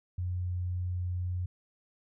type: tone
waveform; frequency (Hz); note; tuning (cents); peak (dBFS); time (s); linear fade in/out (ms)
sine; 89.8; F2; +49; -30; 0.18-1.46; 5
effects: none